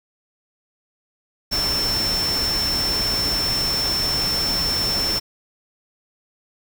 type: tone in noise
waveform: sine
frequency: 5380 Hz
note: E8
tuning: 34 cents sharp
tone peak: -20 dBFS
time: 1.51-5.2 s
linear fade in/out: 20 ms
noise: pink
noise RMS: -27 dBFS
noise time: 1.51-5.2 s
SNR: +4 dB
effects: none